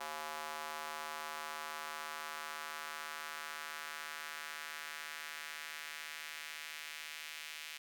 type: tone with high-pass filter sweep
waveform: square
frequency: 77 Hz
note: D#2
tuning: 17 cents flat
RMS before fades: -45 dBFS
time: 0-7.78 s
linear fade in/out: 10 ms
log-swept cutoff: 870 to 2400 Hz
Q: 1.6
effects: none